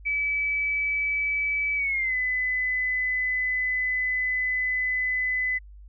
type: tone with pitch glide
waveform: sine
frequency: 2296 to 2010 Hz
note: D7 to B6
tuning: -40 to +30 cents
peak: -23 dBFS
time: 0.05-5.59 s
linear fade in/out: 20 ms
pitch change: -230 cents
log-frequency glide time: 1.76-2.15 s
effects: added 50 Hz sine -43 dBFS peak until 5.88 s